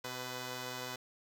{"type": "tone pair together", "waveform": "5% pulse", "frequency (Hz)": [126.5, 499.6], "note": ["B2", "B4"], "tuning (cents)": [42, 20], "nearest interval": "2 octaves", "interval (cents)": 2378, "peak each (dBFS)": [-31, -31], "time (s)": [0.04, 0.96], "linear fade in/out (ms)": 5, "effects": []}